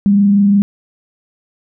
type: tone with frequency modulation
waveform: sine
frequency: 201.2 Hz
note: G3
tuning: 45 cents sharp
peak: -7 dBFS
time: 0.06-0.62 s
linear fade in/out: 0 ms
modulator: 25.7 Hz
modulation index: 0.21
effects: none